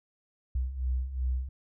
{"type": "beating tone pair", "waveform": "sine", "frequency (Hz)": [61.74, 64.44], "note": ["B1", "C2"], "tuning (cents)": [0, -26], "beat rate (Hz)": 2.7, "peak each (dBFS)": [-34, -29], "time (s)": [0.55, 1.49], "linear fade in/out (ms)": 5, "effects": []}